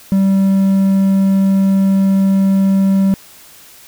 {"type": "tone", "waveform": "triangle", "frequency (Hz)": 193.9, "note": "G3", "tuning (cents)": -19, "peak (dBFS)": -7, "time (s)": [0.12, 3.14], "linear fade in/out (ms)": 0, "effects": ["white hiss -41 dBFS RMS until 3.87 s"]}